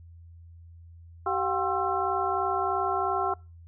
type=tone cluster; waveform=sine; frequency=384.6 / 716 / 779 / 1064 / 1338 Hz; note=G4 / F5 / G5 / C6 / E6; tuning=-33 / +43 / -11 / +29 / +25 cents; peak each=-31 dBFS; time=1.26-3.34 s; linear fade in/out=5 ms; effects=noise-tail reverb RT60 0.3 s tail -25 dB re dry + added 84 Hz sine -46 dBFS peak until 3.67 s